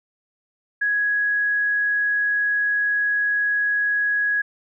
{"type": "tone", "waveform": "sine", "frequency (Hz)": 1667, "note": "G#6", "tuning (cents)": 6, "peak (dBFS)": -18, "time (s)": [0.81, 4.42], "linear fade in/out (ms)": 10, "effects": []}